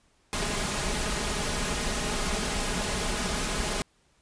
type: noise with comb filter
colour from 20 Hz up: pink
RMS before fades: -29 dBFS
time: 0.33-3.82 s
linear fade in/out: 0 ms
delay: 4.8 ms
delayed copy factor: +0.55
effects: pink hiss -66 dBFS RMS until 4.21 s + resampled to 22050 Hz